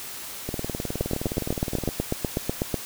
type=two click trains; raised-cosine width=2 ms; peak=-10 / -15 dBFS; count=15 / 28; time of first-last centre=1.01-2.743 / 0.49-1.889 s; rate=8.08 / 19.3 Hz; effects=white hiss -37 dBFS RMS until 2.85 s